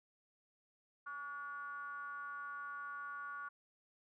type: ring-modulated tone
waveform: triangle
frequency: 152.4 Hz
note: D#3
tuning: 36 cents flat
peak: -38 dBFS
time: 1.06-3.49 s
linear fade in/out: 10 ms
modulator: 1290 Hz
effects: none